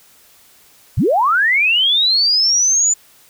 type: linear sweep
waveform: sine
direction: up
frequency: 65.41 to 7070 Hz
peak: -11 dBFS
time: 0.97-2.94 s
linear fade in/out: 10 ms
effects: white hiss -49 dBFS RMS until 3.29 s